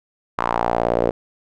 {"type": "tone with band-pass filter sweep", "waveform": "sawtooth", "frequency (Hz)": 58.4, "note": "A#1", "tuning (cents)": 4, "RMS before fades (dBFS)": -20, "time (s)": [0.38, 1.11], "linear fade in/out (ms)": 5, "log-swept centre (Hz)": [1100, 480], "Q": 2.9, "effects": []}